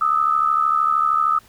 sine tone pair together, 1228.9 / 1302 Hz, D#6 / E6, -22 / -22 cents, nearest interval minor second, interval 100 cents, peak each -18 dBFS, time 0.01-1.39 s, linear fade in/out 5 ms, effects pink hiss -51 dBFS RMS until 1.48 s

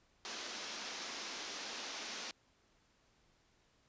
white band-pass noise, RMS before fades -45 dBFS, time 0.25-2.31 s, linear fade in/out 0 ms, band 200 to 6400 Hz, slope 48 dB/octave, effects pink hiss -72 dBFS RMS until 3.88 s + resampled to 16000 Hz

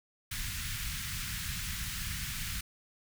pink band-stop noise, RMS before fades -37 dBFS, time 0.31-2.61 s, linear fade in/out 5 ms, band 170 to 1500 Hz, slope 24 dB/octave, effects none

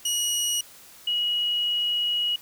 20% pulse / sine tone pair in turn, 2905 / 2905 Hz, F#7 / F#7, -32 / -32 cents, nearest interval unison, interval 0 cents, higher neither, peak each -18 / -22 dBFS, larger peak first, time 0.05-0.61 / 1.07-2.36 s, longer second, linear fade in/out 5 ms, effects white hiss -49 dBFS RMS until 2.41 s

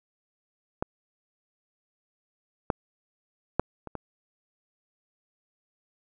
clicks, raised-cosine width 1 ms, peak -13 / -9 / -7 / -24 / -20 dBFS, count 5, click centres 0.825 / 2.702 / 3.596 / 3.873 / 3.953 s, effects none

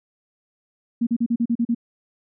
sine tone bursts, 234.7 Hz, A#3, 12 cents sharp, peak -17 dBFS, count 8, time 1.01-1.748 s, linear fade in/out 10 ms, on 59 ms, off 38 ms, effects none

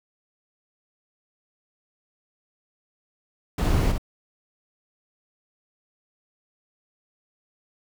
brown noise with echo, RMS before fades -21 dBFS, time 3.58-3.92 s, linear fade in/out 5 ms, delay 61 ms, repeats 1, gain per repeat -5 dB, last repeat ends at 3.981 s, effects none

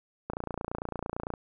click train, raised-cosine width 1 ms, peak -19 dBFS, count 31, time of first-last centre 0.3-1.338 s, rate 28.9 Hz, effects none

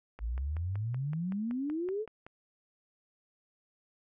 click train, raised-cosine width 0.5 ms, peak -32 dBFS, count 12, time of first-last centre 0.19-2.265 s, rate 5.3 Hz
sine exponential sweep, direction up, 51.91 to 453.4 Hz, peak -31 dBFS, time 0.19-2.06 s, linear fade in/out 50 ms
effects none

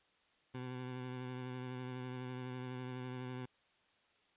20% pulse tone with vibrato, 126.7 Hz, B2, 45 cents sharp, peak -37 dBFS, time 0.54-3.46 s, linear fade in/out 10 ms, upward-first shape triangle, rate 12 Hz, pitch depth 27 cents each way, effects white hiss -72 dBFS RMS until 4.36 s + resampled to 8000 Hz

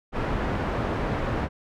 pink low-pass noise, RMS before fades -27 dBFS, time 0.12-1.49 s, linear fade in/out 50 ms, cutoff 1500 Hz, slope 12 dB/octave, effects none

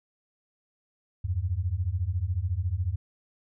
sine beating tone pair, 82.41 / 96.41 Hz, E2 / G2, 0 / -28 cents, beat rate 14 Hz, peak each -29 / -28 dBFS, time 1.24-2.96 s, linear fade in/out 10 ms, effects none

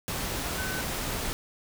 sine tone in noise, 1515 Hz, F#6, 40 cents sharp, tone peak -34 dBFS, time 0.58-0.81 s, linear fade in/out 0 ms, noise pink, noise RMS -32 dBFS, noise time 0.08-1.33 s, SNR -5 dB, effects none

